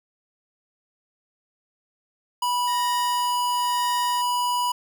square tone, 980 Hz, B5, 14 cents flat, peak -22 dBFS, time 2.42-4.72 s, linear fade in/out 5 ms
sawtooth tone with tremolo, 1864.7 Hz, A#6, in tune, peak -29 dBFS, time 2.67-4.22 s, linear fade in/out 10 ms, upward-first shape sine, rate 0.99 Hz, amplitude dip 95%
effects none

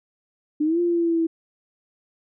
sine exponential two-way sweep, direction up then down, 293.9 to 349.3 to 325.9 Hz, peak -18 dBFS, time 0.6-1.27 s, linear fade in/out 10 ms, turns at 0.8 s, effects none

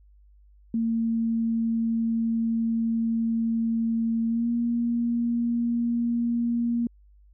sine tone with pitch glide, 227.9 to 235.9 Hz, A#3 to A#3, -39 to +21 cents, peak -22 dBFS, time 0.74-6.87 s, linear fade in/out 2 ms, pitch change +60 cents, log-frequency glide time 4.27-4.49 s, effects added 50 Hz sine -52 dBFS peak until 7.33 s

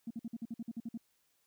sine tone bursts, 230 Hz, A#3, 23 cents flat, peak -36 dBFS, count 11, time 0.07-0.976 s, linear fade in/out 5 ms, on 36 ms, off 51 ms, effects tanh soft clip ceiling -32 dBFS + white hiss -75 dBFS RMS until 1.46 s

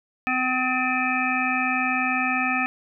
harmonic tone with a mistuned harmonic, 254.9 Hz, C4, 45 cents flat, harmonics 1 / 3 / 5 / 7 / 9 / 10, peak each -28 / -28 / -28 / -28 / -28 / -28 dBFS, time 0.27-2.66 s, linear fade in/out 0 ms, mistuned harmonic 9, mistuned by +52 cents, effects none

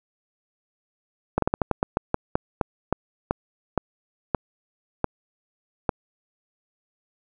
slowing click train, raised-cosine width 1 ms, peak -6 dBFS, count 17, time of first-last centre 1.38-5.892 s, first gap 43 ms, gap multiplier 1.22, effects none

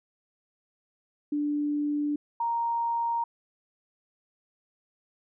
sine tone pair in turn, 293.7 / 932.4 Hz, D4 / A#5, 0 / 0 cents, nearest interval octave + minor sixth, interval 2000 cents, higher second, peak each -25 dBFS, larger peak neither, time 1.32-2.16 / 2.4-3.24 s, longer neither, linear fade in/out 5 ms, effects none

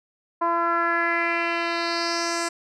10% pulse tone with low-pass filter sweep, 338.7 Hz, E4, 47 cents sharp, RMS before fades -24 dBFS, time 0.41-2.49 s, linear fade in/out 10 ms, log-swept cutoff 1000 to 7600 Hz, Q 3.3, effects none

